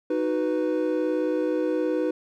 triangle chord, B major, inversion first, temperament equal, 311.1 / 370 / 493.9 Hz, D#4 / F#4 / B4, 0 / 0 / 0 cents, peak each -24 / -27 / -24 dBFS, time 0.1-2.11 s, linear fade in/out 5 ms, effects none

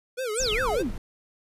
square tone with vibrato, 470 Hz, A#4, 14 cents sharp, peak -28 dBFS, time 0.17-0.83 s, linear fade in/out 20 ms, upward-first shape sine, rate 5 Hz, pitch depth 200 cents each way
sine exponential sweep, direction down, 10660 to 173.8 Hz, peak -25 dBFS, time 0.34-0.92 s, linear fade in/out 50 ms
brown noise, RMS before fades -34 dBFS, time 0.4-0.98 s, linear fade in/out 2 ms
effects resampled to 32000 Hz

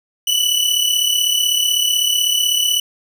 sawtooth tone pair together, 2953 / 2989 Hz, F#7 / F#7, -4 / +17 cents, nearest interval unison, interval 21 cents, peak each -14 dBFS, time 0.27-2.8 s, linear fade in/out 5 ms, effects none

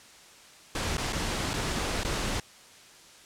pink noise with dropouts, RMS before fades -30 dBFS, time 0.75-2.4 s, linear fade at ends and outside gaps 2 ms, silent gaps 0.97-0.98 / 1.125-1.13 / 1.534-1.538 / 2.034-2.048 s, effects white hiss -52 dBFS RMS until 3.25 s + low-pass 8000 Hz 12 dB/octave

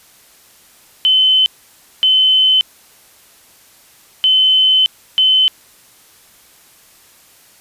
sine tone bursts at uneven times, 3052 Hz, G7, 47 cents flat, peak -8 dBFS, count 4, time 1.05-1.46 / 2.03-2.61 / 4.24-4.86 / 5.18-5.48 s, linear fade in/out 0 ms, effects white hiss -47 dBFS RMS until 7.6 s + resampled to 32000 Hz

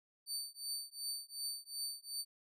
25% pulse tone with tremolo, 4569 Hz, D8, 48 cents flat, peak -32 dBFS, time 0.26-2.25 s, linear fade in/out 50 ms, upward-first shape triangle, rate 2.7 Hz, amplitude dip 100%, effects none

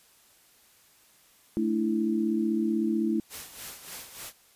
sine chord, A suspended fourth, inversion none, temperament equal, 220 / 293.7 / 329.6 Hz, A3 / D4 / E4, 0 / 0 / 0 cents, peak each -27 / -33 / -27 dBFS, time 1.57-3.2 s, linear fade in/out 0 ms
white noise with tremolo, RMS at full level -39 dBFS, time 3.29-4.33 s, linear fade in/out 50 ms, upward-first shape sine, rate 3.4 Hz, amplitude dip 65%
effects white hiss -60 dBFS RMS until 4.55 s + resampled to 32000 Hz

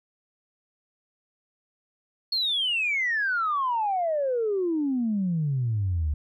sine exponential sweep, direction down, 4374 to 71.1 Hz, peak -22 dBFS, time 2.32-6.14 s, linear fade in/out 5 ms, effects tanh soft clip ceiling -18 dBFS

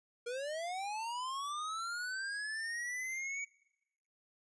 square linear sweep, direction up, 466.2 to 2267 Hz, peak -38 dBFS, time 0.26-3.45 s, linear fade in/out 10 ms, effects noise-tail reverb RT60 0.9 s tail -23 dB re dry + resampled to 22050 Hz

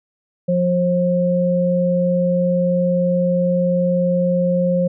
sine tone pair together, 177.07 / 534 Hz, F3 / C5, +24 / +35 cents, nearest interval octave + perfect fifth, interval 1911 cents, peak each -17 dBFS, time 0.48-4.88 s, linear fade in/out 10 ms, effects none

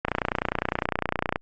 click train, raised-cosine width 0.5 ms, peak -8 dBFS, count 40, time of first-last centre 0.05-1.359 s, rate 29.8 Hz, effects Opus 48 kbps

